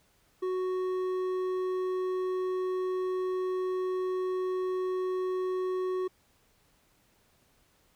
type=tone with hard clipping; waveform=triangle; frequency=370 Hz; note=F#4; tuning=in tune; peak=-30 dBFS; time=0.42-6.08 s; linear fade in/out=10 ms; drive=10 dB; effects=pink hiss -67 dBFS RMS until 7.95 s